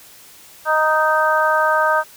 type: harmonic tone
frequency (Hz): 311.1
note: D#4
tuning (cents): 0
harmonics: 2 / 3 / 4 / 5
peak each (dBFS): -19 / -19 / -19 / -19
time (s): 0.65-2.04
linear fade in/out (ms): 50
effects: white hiss -44 dBFS RMS until 2.16 s